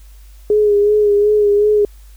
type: tone with vibrato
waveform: sine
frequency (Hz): 415.3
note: G#4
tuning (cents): 0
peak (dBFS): -9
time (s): 0.5-1.85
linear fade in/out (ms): 2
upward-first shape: sine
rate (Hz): 2.7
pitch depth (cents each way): 35
effects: added 50 Hz sine -37 dBFS peak until 2.16 s + white hiss -52 dBFS RMS until 2.16 s